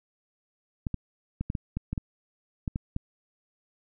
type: clicks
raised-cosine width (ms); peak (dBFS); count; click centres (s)
5; -17; 11; 0.868 / 0.943 / 1.41 / 1.501 / 1.552 / 1.77 / 1.93 / 1.978 / 2.678 / 2.759 / 2.964
effects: none